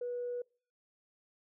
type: tone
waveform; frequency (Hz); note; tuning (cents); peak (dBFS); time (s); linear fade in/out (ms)
sine; 487.4; B4; -23; -34; 0.01-0.42; 5
effects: noise-tail reverb RT60 0.4 s tail -26 dB re dry + tanh soft clip ceiling -30 dBFS